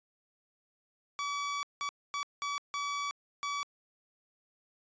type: tone bursts at uneven times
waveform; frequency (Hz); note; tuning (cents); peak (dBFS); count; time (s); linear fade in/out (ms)
sawtooth; 1143; D6; -47; -29; 6; 1.19-1.63 / 1.81-1.89 / 2.14-2.23 / 2.42-2.58 / 2.74-3.11 / 3.43-3.63; 0
effects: resampled to 16000 Hz